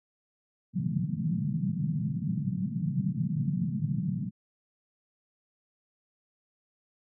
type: band-pass noise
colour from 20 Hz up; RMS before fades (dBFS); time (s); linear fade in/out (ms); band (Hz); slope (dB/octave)
white; -30; 0.73-4.31; 50; 120 to 200; 48
effects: none